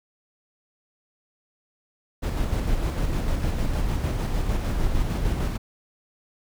brown noise with tremolo, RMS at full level -23 dBFS, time 2.22-5.58 s, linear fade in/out 20 ms, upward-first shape square, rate 6.6 Hz, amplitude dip 30%, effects none

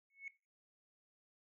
sine tone with exponential growth, 2203 Hz, C#7, 11 cents flat, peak -39 dBFS, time 0.1-0.28 s, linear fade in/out 2 ms, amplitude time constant 37 ms, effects noise-tail reverb RT60 0.3 s tail -19 dB re dry + tanh soft clip ceiling -38 dBFS

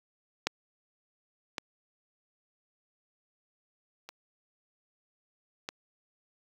clicks, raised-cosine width 0.2 ms, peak -9 / -15 / -26 / -18 dBFS, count 4, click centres 0.47 / 1.582 / 4.09 / 5.689 s, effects high-pass 150 Hz 12 dB/octave + 8-bit

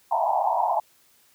pink band-pass noise, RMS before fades -23 dBFS, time 0.11-0.8 s, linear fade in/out 5 ms, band 650 to 980 Hz, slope 96 dB/octave, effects white hiss -60 dBFS RMS until 1.34 s + high-pass 60 Hz 12 dB/octave

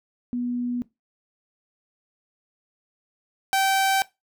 sine / sawtooth tone pair in turn, 244 / 774.7 Hz, B3 / G5, -21 / -21 cents, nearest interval octave + minor sixth, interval 2000 cents, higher second, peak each -24 / -15 dBFS, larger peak second, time 0.33-0.82 / 3.53-4.02 s, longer neither, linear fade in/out 0 ms, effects noise-tail reverb RT60 0.2 s tail -19 dB re dry

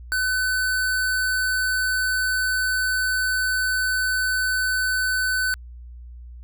square tone, 1510 Hz, F#6, 35 cents sharp, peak -21 dBFS, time 0.12-5.54 s, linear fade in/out 0 ms, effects added 60 Hz sine -37 dBFS peak until 6.43 s

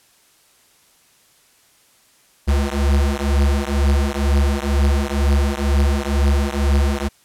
square beating tone pair, 69.3 / 71.4 Hz, C#2 / D2, 0 / -48 cents, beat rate 2.1 Hz, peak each -18 / -19 dBFS, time 2.47-7.09 s, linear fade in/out 20 ms, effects white hiss -55 dBFS RMS until 7.24 s + low-pass 12000 Hz 12 dB/octave

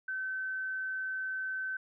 sine tone, 1532 Hz, G6, 40 cents flat, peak -33 dBFS, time 0.08-1.77 s, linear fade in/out 5 ms, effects none

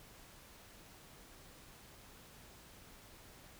silence, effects pink hiss -58 dBFS RMS until 3.59 s

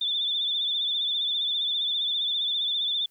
sine tone with vibrato, 3529 Hz, A7, 4 cents sharp, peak -24 dBFS, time 0.01-3.06 s, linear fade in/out 5 ms, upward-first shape triangle, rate 15 Hz, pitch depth 67 cents each way, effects white hiss -67 dBFS RMS until 3.1 s

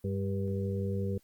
harmonic tone with a mistuned harmonic, 98.5 Hz, G2, 9 cents sharp, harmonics 1 / 2 / 4 / 5, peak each -32 / -35 / -38 / -39 dBFS, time 0.04-1.18 s, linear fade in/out 5 ms, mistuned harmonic 5, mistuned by -27 cents, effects white hiss -69 dBFS RMS until 1.23 s + Opus 32 kbps

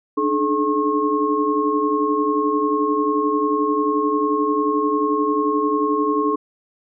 sine tone cluster, 290.6 / 301.9 / 427.7 / 1081 Hz, D4 / D4 / A4 / C#6, -18 / +48 / -49 / -44 cents, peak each -26 / -22 / -21 / -21 dBFS, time 0.17-6.36 s, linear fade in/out 10 ms, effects none

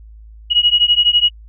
sine beating tone pair, 2896 / 2908 Hz, F#7 / F#7, -38 / -31 cents, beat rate 12 Hz, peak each -13 dBFS, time 0.5-1.3 s, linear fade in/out 20 ms, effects added 54 Hz sine -36 dBFS peak until 1.48 s

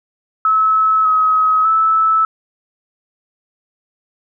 sine tone with pitch steps, 1296 / 1273 / 1309 Hz, E6 / D#6 / E6, -30 / +39 / -13 cents, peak -10 dBFS, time 0.45-2.25 s, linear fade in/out 2 ms, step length 600 ms, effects none

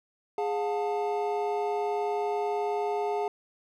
triangle tone cluster, 414.5 / 717 / 885 Hz, G#4 / F5 / A5, -3 / +45 / +10 cents, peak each -27 / -30 / -32 dBFS, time 0.38-3.28 s, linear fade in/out 2 ms, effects none

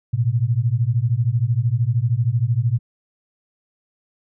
sine beating tone pair, 111.8 / 124.8 Hz, A2 / B2, +28 / +19 cents, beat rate 13 Hz, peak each -19 dBFS, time 0.13-2.79 s, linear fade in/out 10 ms, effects none

